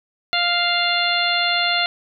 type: harmonic tone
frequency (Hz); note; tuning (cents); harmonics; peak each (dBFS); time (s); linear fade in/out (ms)
698.5; F5; 0; 1 / 2 / 3 / 4 / 5 / 6; -24 / -24 / -24 / -24 / -24 / -24; 0.33-1.86; 0
effects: none